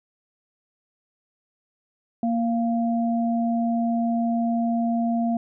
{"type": "tone pair together", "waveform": "sine", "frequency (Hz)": [233.1, 692.5], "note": ["A#3", "F5"], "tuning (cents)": [0, -15], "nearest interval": "octave + perfect fifth", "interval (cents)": 1885, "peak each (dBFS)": [-21, -27], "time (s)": [2.23, 5.37], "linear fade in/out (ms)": 2, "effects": []}